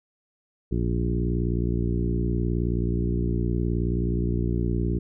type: harmonic tone with a mistuned harmonic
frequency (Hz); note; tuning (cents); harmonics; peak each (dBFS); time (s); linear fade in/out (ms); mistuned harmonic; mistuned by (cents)
59.2; A#1; +27; 1 / 2 / 3 / 4 / 5 / 6 / 7; -26 / -28 / -29 / -34 / -33 / -32 / -37; 0.71-4.99; 10; 1; +30
effects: none